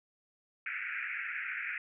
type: band-pass noise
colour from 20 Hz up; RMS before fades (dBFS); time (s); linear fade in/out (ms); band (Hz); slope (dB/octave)
white; -38; 0.66-1.78; 2; 1400 to 2500; 96
effects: none